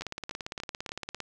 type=two click trains; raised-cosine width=0.2 ms; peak=-20 / -18 dBFS; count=4 / 22; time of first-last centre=0.02-0.892 / 0.01-1.203 s; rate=3.44 / 17.6 Hz; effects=none